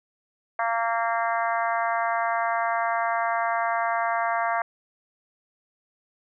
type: harmonic tone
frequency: 230 Hz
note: A#3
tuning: 23 cents flat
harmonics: 3 / 4 / 5 / 6 / 7 / 8 / 9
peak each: -26 / -29 / -29 / -34 / -32 / -36 / -37 dBFS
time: 0.59-4.62 s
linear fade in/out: 2 ms
effects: none